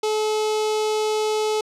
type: tone with notch filter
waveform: sawtooth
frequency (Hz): 430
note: A4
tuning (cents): -40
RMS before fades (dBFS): -22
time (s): 0.03-1.61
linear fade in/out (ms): 5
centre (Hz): 1700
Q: 1.2
effects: low-pass 8000 Hz 12 dB/octave